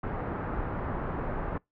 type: low-pass noise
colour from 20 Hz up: pink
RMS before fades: -33 dBFS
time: 0.03-1.58 s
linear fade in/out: 5 ms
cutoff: 1500 Hz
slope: 24 dB/octave
effects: noise-tail reverb RT60 0.2 s tail -26 dB re dry